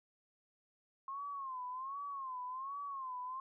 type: tone with vibrato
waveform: sine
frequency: 1066 Hz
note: C6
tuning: 32 cents sharp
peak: -40 dBFS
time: 1.08-3.4 s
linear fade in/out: 2 ms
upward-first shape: sine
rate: 1.3 Hz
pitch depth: 120 cents each way
effects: none